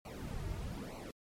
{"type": "noise with flanger", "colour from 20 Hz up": "brown", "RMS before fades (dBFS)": -42, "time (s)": [0.05, 1.11], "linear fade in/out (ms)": 2, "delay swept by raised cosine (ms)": [0.58, 3.98], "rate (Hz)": 1.1, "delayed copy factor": -0.85, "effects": ["MP3 64 kbps"]}